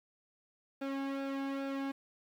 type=tone with flanger; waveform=sawtooth; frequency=273.6 Hz; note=C#4; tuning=23 cents flat; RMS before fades=-37 dBFS; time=0.81-1.92 s; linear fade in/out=10 ms; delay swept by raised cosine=0.97 to 1.6 ms; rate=2.4 Hz; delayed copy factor=-0.7; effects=low-pass 3000 Hz 12 dB/octave + 10-bit